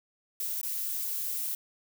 violet noise with dropouts, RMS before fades -33 dBFS, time 0.4-1.55 s, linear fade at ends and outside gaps 2 ms, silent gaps 0.614-0.631 s, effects none

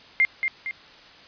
sine tone with echo, 2108 Hz, C7, 12 cents sharp, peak -15 dBFS, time 0.2-0.25 s, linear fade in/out 0 ms, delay 230 ms, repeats 2, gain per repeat -6 dB, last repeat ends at 0.71 s, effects white hiss -48 dBFS RMS until 1.27 s + resampled to 11025 Hz

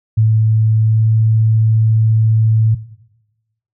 sine tone with pitch glide, 110 to 110.7 Hz, A2 to A2, 0 to +11 cents, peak -8 dBFS, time 0.17-2.75 s, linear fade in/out 10 ms, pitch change +11 cents, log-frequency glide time 0.83-1.1 s, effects noise-tail reverb RT60 1.0 s tail -17 dB re dry

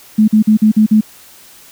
sine tone bursts, 215.3 Hz, A3, 37 cents flat, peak -5 dBFS, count 6, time 0.18-1.01 s, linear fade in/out 10 ms, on 100 ms, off 46 ms, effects white hiss -41 dBFS RMS until 1.71 s

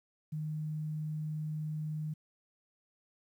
sine tone, 153.9 Hz, D#3, 19 cents flat, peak -34 dBFS, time 0.32-2.14 s, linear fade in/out 10 ms, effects 11-bit

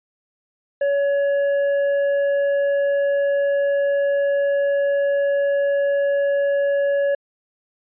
triangle tone with hard clipping, 563 Hz, C#5, 27 cents sharp, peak -18 dBFS, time 0.81-7.15 s, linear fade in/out 5 ms, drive 9 dB, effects resampled to 8000 Hz

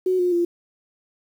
sine tone with pitch steps, 370 / 357.6 / 345.6 Hz, F#4 / F4 / F4, 0 / +41 / -18 cents, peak -17 dBFS, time 0.06-0.45 s, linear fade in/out 5 ms, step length 130 ms, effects 8-bit

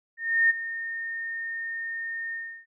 sine tone with ADSR envelope, 1830 Hz, A#6, 32 cents flat, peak -16 dBFS, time 0.17-2.66 s, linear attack 330 ms, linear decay 18 ms, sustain -14 dB, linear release 330 ms, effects none

